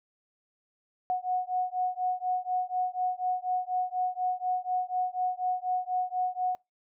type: beating tone pair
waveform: sine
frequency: 731 / 735.1 Hz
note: F#5 / F#5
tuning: -21 / -11 cents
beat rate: 4.1 Hz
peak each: -30 dBFS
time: 1.1-6.55 s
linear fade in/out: 0 ms
effects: noise-tail reverb RT60 0.2 s tail -25 dB re dry